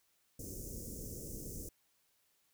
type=band-stop noise; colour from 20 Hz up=pink; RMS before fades=-45 dBFS; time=0.39-1.69 s; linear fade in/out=5 ms; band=510 to 5800 Hz; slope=48 dB/octave; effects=white hiss -75 dBFS RMS until 2.53 s